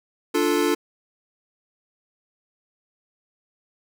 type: chord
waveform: square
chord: D minor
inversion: none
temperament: equal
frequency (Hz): 293.7 / 349.2 / 440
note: D4 / F4 / A4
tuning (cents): 0 / 0 / 0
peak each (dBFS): -24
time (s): 0.34-0.75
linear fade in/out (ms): 10
effects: none